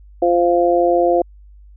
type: harmonic tone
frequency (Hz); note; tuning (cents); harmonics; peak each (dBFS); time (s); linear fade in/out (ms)
173.8; F3; -8; 2 / 3 / 4; -16 / -16 / -16; 0.22-1.22; 5
effects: added 50 Hz sine -40 dBFS peak until 1.76 s